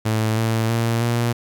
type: tone with pitch steps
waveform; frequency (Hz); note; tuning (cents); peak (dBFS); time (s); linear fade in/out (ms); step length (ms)
sawtooth; 110 / 112.7 / 115.47 / 118.3; A2 / A2 / A#2 / A#2; 0 / +42 / -16 / +26; -14; 0.05-1.33; 10; 320
effects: 9-bit